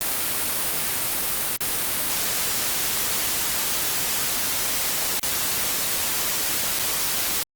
white noise with dropouts, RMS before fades -24 dBFS, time 0.01-7.43 s, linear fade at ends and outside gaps 0 ms, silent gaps 1.564-1.607 / 5.195-5.23 / 6.79-6.796 s, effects Opus 32 kbps

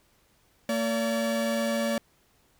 45% pulse tone pair together, 227.8 / 574 Hz, A#3 / D5, -40 / -40 cents, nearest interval octave + major third, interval 1600 cents, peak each -28 dBFS, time 0.69-1.98 s, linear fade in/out 2 ms, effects pink hiss -65 dBFS RMS until 2.59 s

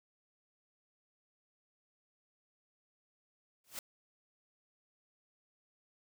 white noise with exponential growth, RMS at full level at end -38 dBFS, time 3.64-3.79 s, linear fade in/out 2 ms, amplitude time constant 32 ms, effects none

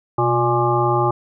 harmonic tone with a mistuned harmonic, 118.9 Hz, A#2, 35 cents sharp, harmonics 1 / 3 / 5 / 7 / 9 / 10, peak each -21 / -20 / -26 / -20 / -25 / -23 dBFS, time 0.18-1.11 s, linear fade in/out 5 ms, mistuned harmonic 1, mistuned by +95 cents, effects none

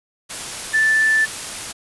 sine tone in noise, 1760 Hz, A6, in tune, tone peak -13 dBFS, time 0.73-1.26 s, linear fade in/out 20 ms, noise white, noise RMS -29 dBFS, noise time 0.29-1.73 s, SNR +13 dB, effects resampled to 24000 Hz

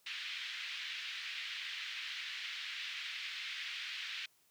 white band-pass noise, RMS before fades -43 dBFS, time 0.06-4.26 s, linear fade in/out 5 ms, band 1800 to 3600 Hz, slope 24 dB/octave, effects white hiss -71 dBFS RMS until 4.5 s

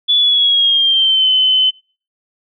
sine tone with pitch glide, 3438 to 3045 Hz, A7 to F#7, -41 to +49 cents, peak -9 dBFS, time 0.08-1.71 s, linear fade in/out 20 ms, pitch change -210 cents, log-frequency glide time 0.18-1.29 s, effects noise-tail reverb RT60 0.4 s tail -24 dB re dry

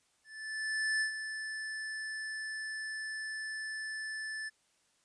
square tone with ADSR envelope, 1750 Hz, A6, 10 cents flat, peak -29 dBFS, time 0.24-4.5 s, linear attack 770 ms, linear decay 100 ms, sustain -9 dB, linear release 23 ms, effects white hiss -72 dBFS RMS until 5.04 s + resampled to 22050 Hz

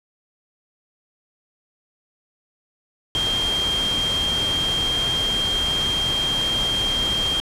sine tone in noise, 3196 Hz, G7, 33 cents sharp, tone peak -20 dBFS, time 3.15-7.4 s, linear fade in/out 0 ms, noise pink, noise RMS -28 dBFS, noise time 3.15-7.4 s, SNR +5 dB, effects low-pass 9000 Hz 12 dB/octave

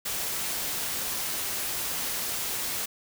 white noise, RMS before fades -31 dBFS, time 0.05-2.86 s, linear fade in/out 10 ms, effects none

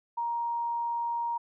sine tone, 939 Hz, A#5, 12 cents sharp, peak -28 dBFS, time 0.17-1.38 s, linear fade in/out 10 ms, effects none

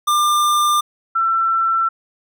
square / sine tone pair in turn, 1196 / 1342.5 Hz, D6 / E6, +31 / +31 cents, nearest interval major second, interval 200 cents, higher second, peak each -14 dBFS, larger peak neither, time 0.07-0.81 / 1.15-1.89 s, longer neither, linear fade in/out 10 ms, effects none

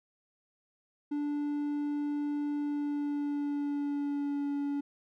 triangle tone with pitch glide, 292 to 284.8 Hz, D4 to C#4, -10 to +47 cents, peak -28 dBFS, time 1.11-4.81 s, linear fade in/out 10 ms, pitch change -43 cents, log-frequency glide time 2.57-4.51 s, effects none

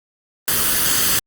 white noise with comb filter, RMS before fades -17 dBFS, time 0.48-1.19 s, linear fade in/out 0 ms, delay 0.64 ms, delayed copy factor +0.5, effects Opus 32 kbps

